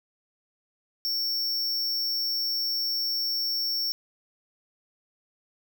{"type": "tone", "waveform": "square", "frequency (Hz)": 5460, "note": "F8", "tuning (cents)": -40, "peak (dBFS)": -26, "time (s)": [1.05, 3.92], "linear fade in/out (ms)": 0, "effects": []}